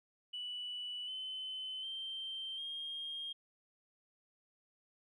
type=tone with pitch steps; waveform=sine; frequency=2960 / 3047 / 3136 / 3228 Hz; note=F#7 / G7 / G7 / G#7; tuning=0 / -50 / 0 / -50 cents; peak=-39 dBFS; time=0.33-3.33 s; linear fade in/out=10 ms; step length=750 ms; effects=tanh soft clip ceiling -35 dBFS